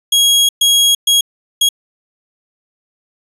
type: tone bursts at uneven times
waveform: sawtooth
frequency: 3300 Hz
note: G#7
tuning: 12 cents flat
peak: -5 dBFS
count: 4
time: 0.12-0.49 / 0.61-0.95 / 1.07-1.21 / 1.61-1.69 s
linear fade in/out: 5 ms
effects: resampled to 32000 Hz